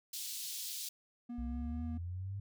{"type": "high-pass noise", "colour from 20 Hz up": "pink", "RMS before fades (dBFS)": -42, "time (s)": [0.13, 0.89], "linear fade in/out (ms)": 5, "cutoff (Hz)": 3600, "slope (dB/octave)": 24}
{"type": "tone with vibrato", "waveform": "triangle", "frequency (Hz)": 238.8, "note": "A#3", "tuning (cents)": 42, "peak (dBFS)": -38, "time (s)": [1.29, 1.98], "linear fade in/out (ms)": 10, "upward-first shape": "triangle", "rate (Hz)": 4.4, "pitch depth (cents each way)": 17}
{"type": "linear sweep", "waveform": "sine", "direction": "up", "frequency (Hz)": [60.5, 101], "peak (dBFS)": -38, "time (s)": [1.38, 2.4], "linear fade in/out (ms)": 5}
{"effects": []}